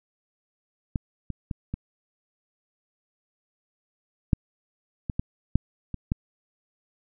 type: clicks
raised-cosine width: 5 ms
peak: -13 / -19 / -17 / -17 / -6 / -16 / -13 / -6 / -19 / -11 dBFS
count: 10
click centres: 0.958 / 1.303 / 1.512 / 1.74 / 4.332 / 5.098 / 5.195 / 5.556 / 5.943 / 6.119 s
effects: none